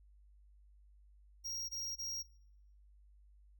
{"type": "tone bursts", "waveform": "square", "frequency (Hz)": 5620, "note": "F8", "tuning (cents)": 10, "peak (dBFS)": -40, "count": 3, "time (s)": [1.44, 2.23], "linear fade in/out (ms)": 20, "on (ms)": 250, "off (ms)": 20, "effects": ["noise-tail reverb RT60 0.7 s tail -18 dB re dry", "added 50 Hz sine -60 dBFS peak until 3.59 s"]}